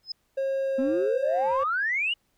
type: tone with exponential growth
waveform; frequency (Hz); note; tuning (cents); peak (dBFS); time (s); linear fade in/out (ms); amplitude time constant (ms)
sine; 5100; D#8; +42; -26; 0.03-0.12; 5; 18
type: tone with pitch glide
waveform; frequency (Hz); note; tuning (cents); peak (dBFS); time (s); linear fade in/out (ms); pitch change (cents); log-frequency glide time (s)
triangle; 540 to 532; C#5 to C5; -45 to +29; -22; 0.37-1.64; 10; -26; 0.61-1.38
type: exponential sweep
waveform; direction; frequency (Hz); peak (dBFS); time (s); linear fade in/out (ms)
sine; up; 246.5 to 2960; -23; 0.78-2.14; 10
effects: tanh soft clip ceiling -16 dBFS + pink hiss -71 dBFS RMS until 2.37 s